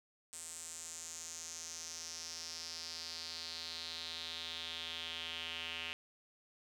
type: tone with band-pass filter sweep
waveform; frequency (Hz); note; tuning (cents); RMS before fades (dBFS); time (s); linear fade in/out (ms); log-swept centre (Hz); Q
square; 82.6; E2; +4; -45; 0.33-5.93; 0; 8100 to 2800; 4.4
effects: 11-bit